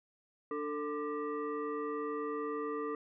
sine tone with frequency modulation, 445.5 Hz, A4, 22 cents sharp, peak -34 dBFS, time 0.51-2.95 s, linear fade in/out 2 ms, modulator 740 Hz, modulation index 1.1, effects none

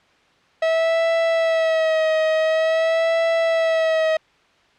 45% pulse tone with vibrato, 646 Hz, E5, 35 cents flat, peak -16 dBFS, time 0.62-4.17 s, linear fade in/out 5 ms, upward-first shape sine, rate 0.47 Hz, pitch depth 39 cents each way, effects white hiss -56 dBFS RMS until 4.78 s + low-pass 3000 Hz 12 dB/octave

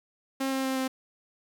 sawtooth tone with pitch steps, 268 / 266 / 264 / 262 Hz, C4 / C4 / C4 / C4, +42 / +29 / +16 / +2 cents, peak -23 dBFS, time 0.4-0.88 s, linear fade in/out 10 ms, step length 120 ms, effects 10-bit

